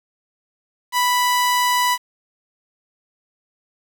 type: tone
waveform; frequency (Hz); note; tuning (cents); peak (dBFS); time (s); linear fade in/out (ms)
sawtooth; 987.8; B5; 0; -12; 0.92-1.98; 50
effects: 7-bit